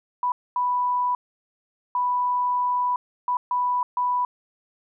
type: tone bursts at uneven times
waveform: sine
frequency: 987.8 Hz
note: B5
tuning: in tune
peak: -20 dBFS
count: 6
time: 0.23-0.32 / 0.56-1.15 / 1.95-2.96 / 3.28-3.37 / 3.51-3.83 / 3.97-4.25 s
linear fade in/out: 2 ms
effects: none